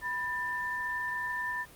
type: tone pair together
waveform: sine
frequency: 985.2 / 1784 Hz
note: B5 / A6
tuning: -5 / +23 cents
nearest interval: minor seventh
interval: 1028 cents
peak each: -36 / -32 dBFS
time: 0.01-1.66 s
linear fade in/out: 50 ms
effects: pink hiss -53 dBFS RMS until 1.75 s + Opus 32 kbps